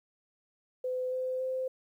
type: tone with pitch steps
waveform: sine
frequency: 508 / 513 / 518.1 Hz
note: B4 / C5 / C5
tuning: +49 / -34 / -17 cents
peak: -30 dBFS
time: 0.84-1.68 s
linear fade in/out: 5 ms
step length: 280 ms
effects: 11-bit